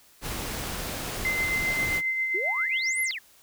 pink noise, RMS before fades -33 dBFS, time 0.21-2.02 s, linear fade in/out 50 ms
sine tone with tremolo, 2070 Hz, C7, 19 cents flat, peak -23 dBFS, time 1.25-3.11 s, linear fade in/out 0 ms, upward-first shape sine, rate 7.5 Hz, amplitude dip 35%
sine exponential two-way sweep, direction up then down, 335.6 to 11800 to 1653 Hz, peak -31 dBFS, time 2.34-3.19 s, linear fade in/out 10 ms, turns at 3.02 s
effects white hiss -57 dBFS RMS until 3.42 s

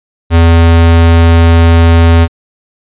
square tone, 83.4 Hz, E2, 21 cents sharp, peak -3 dBFS, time 0.3-2.28 s, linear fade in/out 50 ms, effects resampled to 8000 Hz

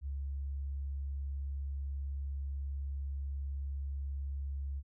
sine tone, 69.3 Hz, C#2, in tune, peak -35 dBFS, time 0.01-4.83 s, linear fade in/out 50 ms, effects none

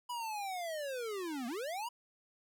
square linear two-way sweep, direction down then up, 987.8 to 226.5 to 987.8 Hz, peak -38 dBFS, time 0.09-1.89 s, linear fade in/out 10 ms, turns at 1.47 s, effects none

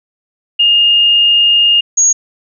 sine tone pair in turn, 2834 / 6628 Hz, F7 / G#8, +25 / -4 cents, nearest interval octave + minor third, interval 1471 cents, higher second, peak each -6 dBFS, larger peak neither, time 0.59-1.81 / 1.97-2.13 s, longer first, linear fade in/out 10 ms, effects none

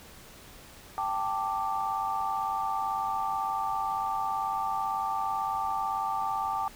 sine chord, G suspended second, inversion none, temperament just, 784 / 882 / 1176 Hz, G5 / A5 / D6, 0 / +4 / +2 cents, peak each -32 dBFS, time 0.98-6.68 s, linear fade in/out 0 ms, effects pink hiss -50 dBFS RMS until 6.75 s

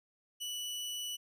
sawtooth tone, 2958 Hz, F#7, 1 cent flat, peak -34 dBFS, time 0.4-1.17 s, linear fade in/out 20 ms, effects resampled to 32000 Hz

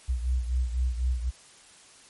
sine beating tone pair, 61.74 / 65.74 Hz, B1 / C2, 0 / +9 cents, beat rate 4 Hz, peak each -25 / -31 dBFS, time 0.08-1.31 s, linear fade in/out 20 ms, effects white hiss -53 dBFS RMS until 2.09 s + MP3 48 kbps

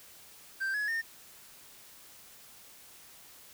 triangle tone with pitch steps, 1568 / 1690.3 / 1822.1 Hz, G6 / G#6 / A#6, 0 / +30 / -40 cents, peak -28 dBFS, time 0.6-1.02 s, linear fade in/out 20 ms, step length 140 ms, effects white hiss -54 dBFS RMS until 3.53 s

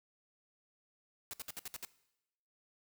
white noise bursts, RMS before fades -43 dBFS, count 7, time 1.31-1.85 s, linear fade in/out 0 ms, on 24 ms, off 62 ms, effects noise-tail reverb RT60 0.9 s tail -19 dB re dry

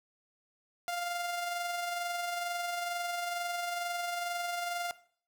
sawtooth tone with amplitude modulation, 699 Hz, F5, 1 cent sharp, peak -28 dBFS, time 0.88-4.91 s, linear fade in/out 0 ms, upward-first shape sine, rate 22.2 Hz, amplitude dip 35%, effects noise-tail reverb RT60 0.5 s tail -17 dB re dry

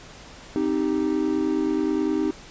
triangle chord, C minor, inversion none, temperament equal, 261.6 / 311.1 / 392 Hz, C4 / Eb4 / G4, 0 / 0 / 0 cents, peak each -25 / -21 / -25 dBFS, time 0.56-2.31 s, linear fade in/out 0 ms, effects pink hiss -44 dBFS RMS until 2.5 s + resampled to 16000 Hz

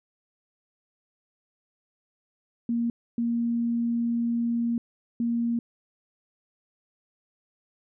sine tone bursts at uneven times, 234.5 Hz, A#3, 11 cents sharp, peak -23 dBFS, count 3, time 2.69-2.9 / 3.18-4.78 / 5.2-5.59 s, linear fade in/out 2 ms, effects none

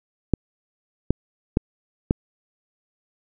clicks, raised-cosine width 3 ms, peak -4 dBFS, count 4, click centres 0.337 / 1.106 / 1.571 / 2.109 s, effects none

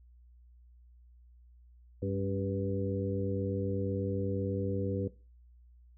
harmonic tone with a mistuned harmonic, 98 Hz, G2, in tune, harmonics 1 / 2 / 3 / 4 / 5, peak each -34 / -38 / -38 / -39 / -37 dBFS, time 2.02-5.08 s, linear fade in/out 5 ms, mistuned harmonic 3, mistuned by -59 cents, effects noise-tail reverb RT60 0.3 s tail -17 dB re dry + added 60 Hz sine -55 dBFS peak until 5.97 s

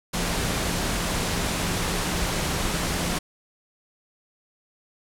sine tone in noise, 174.61 Hz, F3, in tune, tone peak -34 dBFS, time 0.13-3.19 s, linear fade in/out 10 ms, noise pink, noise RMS -26 dBFS, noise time 0.13-3.19 s, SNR -11 dB, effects low-pass 11000 Hz 12 dB/octave

